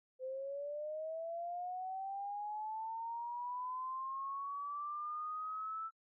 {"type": "linear sweep", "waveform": "sine", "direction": "up", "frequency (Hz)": [511, 1326], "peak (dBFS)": -39, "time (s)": [0.19, 5.91], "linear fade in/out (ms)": 50, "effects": ["noise-tail reverb RT60 0.1 s tail -26 dB re dry"]}